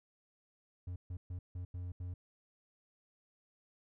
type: tone bursts at uneven times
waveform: triangle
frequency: 89.4 Hz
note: F2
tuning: 41 cents sharp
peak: -37 dBFS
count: 6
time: 0.87-0.96 / 1.1-1.17 / 1.3-1.39 / 1.55-1.65 / 1.74-1.92 / 2-2.14 s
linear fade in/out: 5 ms
effects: none